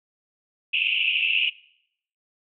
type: band-pass noise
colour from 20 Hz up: white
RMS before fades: -23 dBFS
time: 0.73-1.5 s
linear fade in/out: 10 ms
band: 2500 to 2900 Hz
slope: 96 dB/octave
effects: noise-tail reverb RT60 0.7 s tail -21 dB re dry